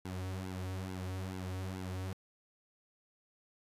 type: tone with flanger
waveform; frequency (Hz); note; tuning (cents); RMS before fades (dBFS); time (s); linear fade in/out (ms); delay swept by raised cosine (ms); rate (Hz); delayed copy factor
sawtooth; 93.3; F#2; +15; -40; 0.05-2.13; 0; 1.6 to 5; 2.3; -0.85
effects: resampled to 32000 Hz